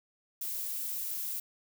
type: noise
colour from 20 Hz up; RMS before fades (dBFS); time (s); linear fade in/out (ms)
violet; -36; 0.41-1.4; 5
effects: none